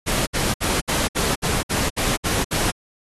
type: noise bursts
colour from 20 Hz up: pink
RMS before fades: -22 dBFS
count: 10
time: 0.06-2.718 s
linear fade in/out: 20 ms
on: 210 ms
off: 62 ms
effects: AAC 32 kbps